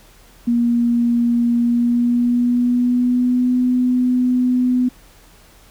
sine tone with pitch glide, 237.3 to 250.3 Hz, A#3 to B3, +31 to +23 cents, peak -13 dBFS, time 0.47-4.89 s, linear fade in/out 10 ms, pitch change +92 cents, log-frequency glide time 1.57-3.58 s, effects added 40 Hz sine -48 dBFS peak until 5.7 s + pink hiss -49 dBFS RMS until 5.7 s

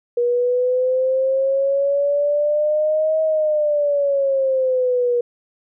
sine exponential two-way sweep, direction up then down, 478.6 to 635 to 478.6 Hz, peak -15 dBFS, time 0.17-5.21 s, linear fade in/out 5 ms, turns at 3.22 s, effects none

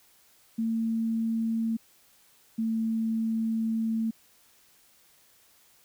sine tone pair in turn, 225.9 / 224.1 Hz, A3 / A3, +46 / +32 cents, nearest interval unison, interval 14 cents, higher first, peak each -25 dBFS, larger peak neither, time 0.58-1.77 / 2.58-4.11 s, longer second, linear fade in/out 10 ms, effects white hiss -61 dBFS RMS until 5.84 s

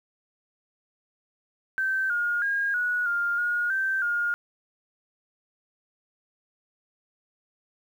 sine tone with pitch steps, 1550 / 1426 / 1625 / 1462 / 1403 / 1436 / 1557 / 1421 Hz, G6 / F6 / G#6 / F#6 / F6 / F6 / G6 / F6, -20 / +36 / -38 / -21 / +8 / +48 / -12 / +30 cents, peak -23 dBFS, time 1.78-4.34 s, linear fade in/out 0 ms, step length 320 ms, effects 9-bit

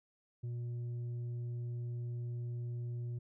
sine tone with tanh clipping, 120 Hz, B2, 49 cents flat, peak -38 dBFS, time 0.43-3.19 s, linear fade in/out 10 ms, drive 4 dB, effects none

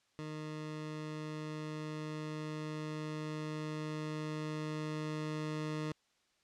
20% pulse tone with level ramp, 153.9 Hz, D#3, 19 cents flat, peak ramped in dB -36 to -31 dBFS, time 0.19-5.92 s, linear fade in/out 0 ms, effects white hiss -74 dBFS RMS until 6.43 s + low-pass 6000 Hz 12 dB/octave

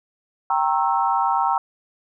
sine chord, G diminished seventh, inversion none, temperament equal with one note detuned, 784 / 932.3 / 1081.5 / 1318.5 Hz, G5 / Bb5 / Db6 / Fb6, 0 / 0 / -43 / 0 cents, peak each -22 / -21 / -25 / -25 dBFS, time 0.5-1.58 s, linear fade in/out 2 ms, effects none

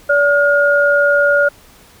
sine tone pair together, 575 / 1425.7 Hz, D5 / F6, -37 / +35 cents, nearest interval octave + major third, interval 1572 cents, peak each -12 dBFS, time 0.09-1.49 s, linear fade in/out 10 ms, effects pink hiss -45 dBFS RMS until 2 s

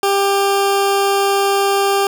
20% pulse tone, 396.5 Hz, G4, 20 cents sharp, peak -8 dBFS, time 0.03-2.07 s, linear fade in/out 2 ms, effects none

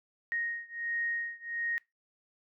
sine beating tone pair, 1867 / 1868.4 Hz, A#6 / A#6, +2 / +3 cents, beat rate 1.4 Hz, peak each -35 / -36 dBFS, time 0.32-1.78 s, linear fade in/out 0 ms, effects noise-tail reverb RT60 0.2 s tail -22 dB re dry

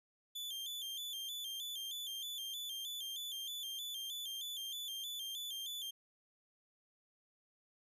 40% pulse tone with vibrato, 3324 Hz, G#7, 1 cent sharp, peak -40 dBFS, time 0.35-5.91 s, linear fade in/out 10 ms, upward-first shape square, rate 3.2 Hz, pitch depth 77 cents each way, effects none

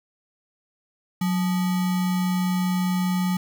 sine tone with sample-and-hold, 182.5 Hz, F#3, 24 cents flat, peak -20 dBFS, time 1.21-3.37 s, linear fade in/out 5 ms, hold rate 1050 Hz, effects none

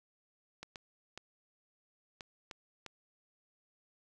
clicks, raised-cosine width 0.2 ms, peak -27 dBFS, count 6, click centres 0.63 / 0.758 / 1.176 / 2.208 / 2.512 / 2.863 s, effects none

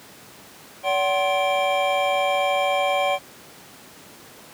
triangle tone cluster, 572 / 754 / 1057 / 2346 / 3201 Hz, D5 / F#5 / C6 / D7 / G7, -46 / +32 / +17 / -2 / +36 cents, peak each -21 / -21 / -27 / -26 / -30 dBFS, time 0.83-3.19 s, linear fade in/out 50 ms, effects pink hiss -45 dBFS RMS until 4.53 s + high-pass 150 Hz 12 dB/octave

